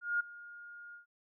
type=tone with ADSR envelope; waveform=sine; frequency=1422 Hz; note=F6; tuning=31 cents sharp; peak=-27 dBFS; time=0.01-1.06 s; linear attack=190 ms; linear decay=11 ms; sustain=-20 dB; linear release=120 ms; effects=none